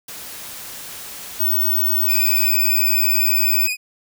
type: noise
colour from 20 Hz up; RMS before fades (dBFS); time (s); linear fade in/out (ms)
white; -34; 0.08-2.49; 5
type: tone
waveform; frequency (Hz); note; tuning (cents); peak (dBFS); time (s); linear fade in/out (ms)
sine; 15804; B9; 0; -15; 1.39-3.68; 20
type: tone with vibrato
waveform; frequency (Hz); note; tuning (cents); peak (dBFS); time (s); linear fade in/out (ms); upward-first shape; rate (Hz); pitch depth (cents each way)
sawtooth; 2489; D#7; 0; -17; 2.06-3.77; 50; sine; 18; 41
effects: none